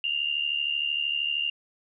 sine tone pair together, 2782 / 2855 Hz, F7 / F7, -7 / +37 cents, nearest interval unison, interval 44 cents, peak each -27 / -29 dBFS, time 0.04-1.5 s, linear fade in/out 2 ms, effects none

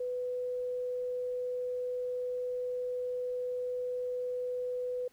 sine tone, 497.8 Hz, B4, 14 cents sharp, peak -32 dBFS, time 0-5.08 s, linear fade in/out 5 ms, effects pink hiss -66 dBFS RMS until 5.12 s

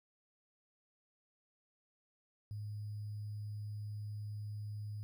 sine tone with sample-and-hold, 104.7 Hz, G#2, 15 cents sharp, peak -40 dBFS, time 2.51-5.03 s, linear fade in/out 0 ms, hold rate 4900 Hz, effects none

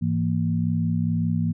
sine tone cluster, 103.5 / 165.6 / 230.7 Hz, G#2 / E3 / A#3, -5 / +8 / -18 cents, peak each -26 / -23 / -26 dBFS, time 0.01-1.53 s, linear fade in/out 20 ms, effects none

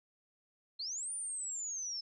sine linear two-way sweep, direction up then down, 4038 to 9397 to 5200 Hz, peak -37 dBFS, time 0.79-2.01 s, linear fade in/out 10 ms, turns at 1.13 s, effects none

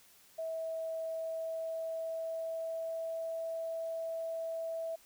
sine tone with pitch glide, 649 to 655.8 Hz, E5 to E5, -27 to -9 cents, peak -35 dBFS, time 0.38-4.96 s, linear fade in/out 10 ms, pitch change +18 cents, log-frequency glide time 1.03-3.43 s, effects white hiss -62 dBFS RMS until 5.05 s

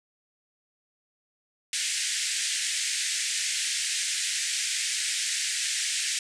white band-pass noise, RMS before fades -29 dBFS, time 1.73-6.19 s, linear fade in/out 2 ms, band 1700 to 9000 Hz, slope 48 dB/octave, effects none

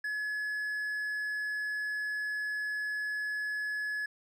triangle tone, 1700 Hz, G#6, 40 cents sharp, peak -30 dBFS, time 0.04-4.06 s, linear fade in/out 5 ms, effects none

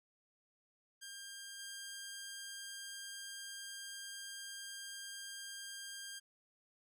10% pulse tone with level steps, 1601 Hz, G6, 36 cents sharp, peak -39 / -37 dBFS, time 1.01-6.2 s, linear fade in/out 20 ms, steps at 1.59 s, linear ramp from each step 5 ms, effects none

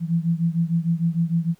sine beating tone pair, 165 / 171.6 Hz, E3 / F3, +2 / -30 cents, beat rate 6.6 Hz, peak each -21 / -23 dBFS, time 0-1.55 s, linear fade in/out 50 ms, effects pink hiss -60 dBFS RMS until 1.59 s

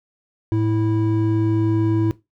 triangle tone pair together, 109.09 / 326.9 Hz, A2 / E4, -14 / -14 cents, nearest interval octave + perfect fifth, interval 1900 cents, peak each -17 dBFS, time 0.52-2.11 s, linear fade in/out 0 ms, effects noise-tail reverb RT60 0.2 s tail -17 dB re dry

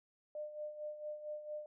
sine tone with tremolo, 602 Hz, D5, 43 cents sharp, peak -39 dBFS, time 0.35-1.66 s, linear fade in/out 2 ms, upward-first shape sine, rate 4.4 Hz, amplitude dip 65%, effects none

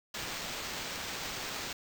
violet noise with sample-and-hold, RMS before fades -39 dBFS, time 0.14-1.73 s, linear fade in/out 5 ms, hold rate 11025 Hz, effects none

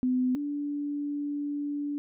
sine tone pair in turn, 253.5 / 289.7 Hz, B3 / D4, +45 / -24 cents, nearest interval major second, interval 231 cents, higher second, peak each -23 / -29 dBFS, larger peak first, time 0.03-0.35 / 0.35-1.98 s, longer second, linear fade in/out 0 ms, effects none

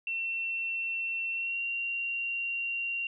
sine tone with pitch glide, 2704 to 2759 Hz, E7 to F7, +43 to -22 cents, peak -30 dBFS, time 0.07-3.07 s, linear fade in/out 2 ms, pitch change +35 cents, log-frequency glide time 1.33-1.61 s, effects none

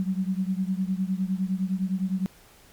sine beating tone pair, 185 / 194.8 Hz, F#3 / G3, 0 / -11 cents, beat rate 9.8 Hz, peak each -26 / -28 dBFS, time 0-2.26 s, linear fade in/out 0 ms, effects pink hiss -54 dBFS RMS until 2.72 s + MP3 96 kbps

